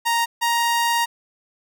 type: tone pair in turn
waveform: sawtooth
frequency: 932.3 / 936.8 Hz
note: A#5 / A#5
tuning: 0 / +8 cents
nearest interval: unison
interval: 8 cents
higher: second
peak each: -14 dBFS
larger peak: neither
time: 0.05-0.26 / 0.41-1.06 s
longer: second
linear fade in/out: 20 ms
effects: none